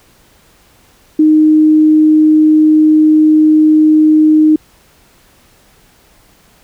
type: tone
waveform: sine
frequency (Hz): 309.2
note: D#4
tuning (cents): -11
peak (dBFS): -4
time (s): 1.19-4.56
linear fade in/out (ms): 5
effects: pink hiss -48 dBFS RMS until 6.63 s